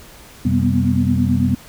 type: tone cluster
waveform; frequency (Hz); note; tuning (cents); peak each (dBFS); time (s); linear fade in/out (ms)
sine; 89.7 / 128.5 / 194.6 / 239.7 / 248.8; F2 / C3 / G3 / A#3 / B3; +47 / -31 / -12 / +48 / +13; -20; 0.45-1.55; 5
effects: pink hiss -42 dBFS RMS until 1.68 s